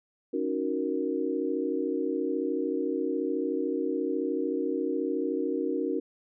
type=chord; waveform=sine; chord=D# minor seventh; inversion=third; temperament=equal; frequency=277.2 / 311.1 / 370 / 466.2 Hz; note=C#4 / D#4 / F#4 / A#4; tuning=0 / 0 / 0 / 0 cents; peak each=-32 dBFS; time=0.33-6 s; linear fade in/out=10 ms; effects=none